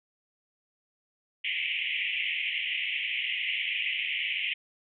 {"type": "band-pass noise", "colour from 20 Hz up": "white", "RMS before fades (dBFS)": -31, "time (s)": [1.44, 4.54], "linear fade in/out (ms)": 10, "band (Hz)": [2000, 3100], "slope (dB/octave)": 96, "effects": []}